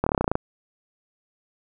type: slowing click train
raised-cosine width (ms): 1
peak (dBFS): -7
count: 11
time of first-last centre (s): 0.04-0.354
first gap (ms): 25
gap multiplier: 1.05
effects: none